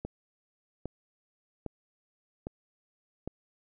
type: click train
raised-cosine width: 2 ms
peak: -22 dBFS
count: 5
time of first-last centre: 0.05-3.276 s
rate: 1.24 Hz
effects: none